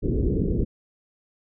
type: low-pass noise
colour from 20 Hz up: pink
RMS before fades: -23 dBFS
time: 0.02-0.65 s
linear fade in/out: 20 ms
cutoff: 450 Hz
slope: 48 dB/octave
effects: none